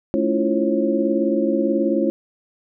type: tone cluster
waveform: sine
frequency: 217.9 / 282.5 / 330.7 / 349.2 / 541 Hz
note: A3 / C#4 / E4 / F4 / C#5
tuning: -17 / +33 / +6 / 0 / -42 cents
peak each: -23 dBFS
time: 0.14-2.1 s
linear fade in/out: 0 ms
effects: none